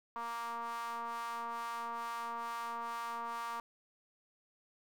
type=ring-modulated tone; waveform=square; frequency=116.54 Hz; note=A#2; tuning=in tune; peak=-36 dBFS; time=0.16-3.6 s; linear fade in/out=0 ms; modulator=1050 Hz; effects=none